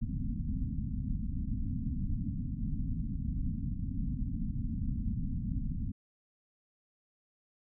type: low-pass noise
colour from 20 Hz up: pink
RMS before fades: -34 dBFS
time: 0.01-5.92 s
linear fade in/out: 10 ms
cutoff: 270 Hz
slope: 96 dB/octave
effects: none